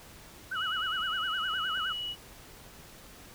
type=tone with vibrato; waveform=sine; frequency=1396.9 Hz; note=F6; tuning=in tune; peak=-31 dBFS; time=0.51-1.93 s; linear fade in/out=10 ms; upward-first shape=sine; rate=9.7 Hz; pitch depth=190 cents each way
type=tone; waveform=sine; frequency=2929 Hz; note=F#7; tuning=18 cents flat; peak=-33 dBFS; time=0.54-2.16 s; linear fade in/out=50 ms
type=clicks; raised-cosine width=1 ms; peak=-34 dBFS; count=2; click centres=1.537 / 1.775 s
effects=pink hiss -51 dBFS RMS until 3.34 s